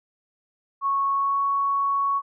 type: tone with pitch glide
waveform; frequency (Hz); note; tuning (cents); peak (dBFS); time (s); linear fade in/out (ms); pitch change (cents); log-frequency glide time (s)
sine; 1104 to 1113; C#6 to C#6; -7 to +7; -20; 0.81-2.22; 50; +14; 1.12-1.41
effects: none